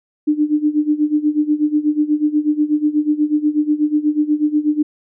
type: tone with tremolo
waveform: sine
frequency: 300.3 Hz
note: D4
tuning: 39 cents sharp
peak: -10 dBFS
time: 0.27-4.83 s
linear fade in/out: 10 ms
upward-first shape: sine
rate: 8.2 Hz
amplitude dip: 85%
effects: none